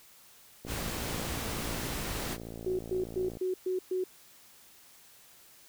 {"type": "click train", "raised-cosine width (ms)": 2, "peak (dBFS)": -29, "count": 155, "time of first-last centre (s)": [0.65, 3.371], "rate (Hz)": 56.6}
{"type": "noise", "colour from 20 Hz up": "pink", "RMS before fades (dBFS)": -36, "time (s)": [0.66, 2.38], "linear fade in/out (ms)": 50}
{"type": "tone bursts", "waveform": "sine", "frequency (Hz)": 370, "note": "F#4", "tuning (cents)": 0, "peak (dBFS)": -28, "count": 6, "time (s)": [2.66, 4.04], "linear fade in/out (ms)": 5, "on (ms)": 130, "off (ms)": 120}
{"effects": ["white hiss -57 dBFS RMS until 5.68 s"]}